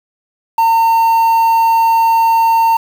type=tone with quantisation; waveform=triangle; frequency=910 Hz; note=A#5; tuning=42 cents flat; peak=-6 dBFS; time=0.58-2.77 s; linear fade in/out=5 ms; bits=5; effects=none